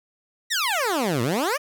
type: exponential two-way sweep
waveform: 15% pulse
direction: down then up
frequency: 1987 to 110.6 to 629 Hz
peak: -15 dBFS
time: 0.5-1.58 s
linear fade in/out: 20 ms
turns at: 1.22 s
effects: none